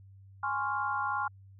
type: chord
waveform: sine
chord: Db major seventh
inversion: second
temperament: equal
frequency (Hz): 830.6 / 1046.5 / 1108.7 / 1396.9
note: Ab5 / C6 / Db6 / F6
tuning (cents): 0 / 0 / 0 / 0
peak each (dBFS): -34 / -35 / -36 / -34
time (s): 0.43-1.28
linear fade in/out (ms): 5
effects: added 97 Hz sine -51 dBFS peak until 1.59 s